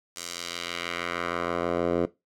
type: tone with band-pass filter sweep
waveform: 10% pulse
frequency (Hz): 86.3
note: F2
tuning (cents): -20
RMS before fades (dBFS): -30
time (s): 0.16-2.06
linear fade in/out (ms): 5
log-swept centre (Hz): 7100 to 430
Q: 1.1
effects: noise-tail reverb RT60 0.2 s tail -17 dB re dry